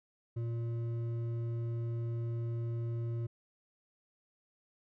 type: tone with hard clipping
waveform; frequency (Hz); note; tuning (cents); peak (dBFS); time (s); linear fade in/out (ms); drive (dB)
triangle; 116.54; A#2; 0; -35; 0.36-3.27; 10; 11
effects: none